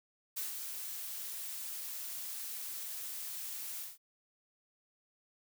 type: noise with ADSR envelope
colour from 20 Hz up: blue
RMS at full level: -37 dBFS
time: 0.36-3.98 s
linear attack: 17 ms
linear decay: 140 ms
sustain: -5 dB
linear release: 170 ms
effects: none